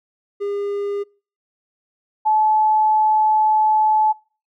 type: tone pair in turn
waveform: triangle / sine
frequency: 404.7 / 862.7 Hz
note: G#4 / A5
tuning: -45 / -34 cents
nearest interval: octave + minor second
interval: 1311 cents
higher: second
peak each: -19 / -13 dBFS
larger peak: second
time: 0.4-1.04 / 2.25-4.13 s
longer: second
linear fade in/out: 20 ms
effects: noise-tail reverb RT60 0.4 s tail -26 dB re dry